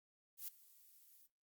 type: noise with ADSR envelope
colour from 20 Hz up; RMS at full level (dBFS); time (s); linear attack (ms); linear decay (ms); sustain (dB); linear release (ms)
violet; -44; 0.37-1.27; 110; 6; -21; 14
effects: noise-tail reverb RT60 0.2 s tail -18 dB re dry + Opus 48 kbps